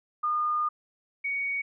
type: tone pair in turn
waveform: sine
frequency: 1218 / 2239 Hz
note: D#6 / C#7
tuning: -37 / +17 cents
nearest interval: major seventh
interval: 1054 cents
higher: second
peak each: -24 / -27 dBFS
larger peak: first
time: 0.23-0.69 / 1.24-1.62 s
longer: first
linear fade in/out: 10 ms
effects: none